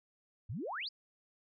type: exponential sweep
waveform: sine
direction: up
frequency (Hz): 87.2 to 5160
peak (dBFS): -37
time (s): 0.49-0.89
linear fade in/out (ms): 10
effects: none